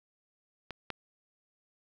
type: clicks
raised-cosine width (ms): 0.3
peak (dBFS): -23 / -19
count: 2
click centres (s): 0.707 / 0.903
effects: 9-bit